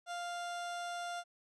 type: tone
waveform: 30% pulse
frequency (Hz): 698.5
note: F5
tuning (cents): 0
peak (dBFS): -36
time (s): 0.06-1.24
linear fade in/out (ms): 50
effects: resampled to 22050 Hz